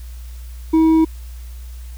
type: tone with hard clipping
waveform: sine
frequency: 320.8 Hz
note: E4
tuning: 47 cents flat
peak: -11 dBFS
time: 0.73-1.05 s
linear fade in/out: 10 ms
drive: 4 dB
effects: added 60 Hz sine -30 dBFS peak until 1.97 s + white hiss -48 dBFS RMS until 1.97 s